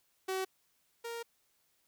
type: tone pair in turn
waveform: sawtooth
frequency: 378.5 / 466.1 Hz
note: F#4 / A#4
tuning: +39 / 0 cents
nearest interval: major third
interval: 361 cents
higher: second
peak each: -29 / -35 dBFS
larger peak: first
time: 0.28-0.45 / 1.04-1.23 s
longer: second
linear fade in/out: 10 ms
effects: white hiss -74 dBFS RMS until 1.87 s